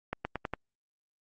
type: accelerating click train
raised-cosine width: 0.5 ms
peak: -17 dBFS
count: 5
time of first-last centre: 0.13-0.536 s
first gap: 120 ms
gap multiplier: 0.89
effects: Opus 48 kbps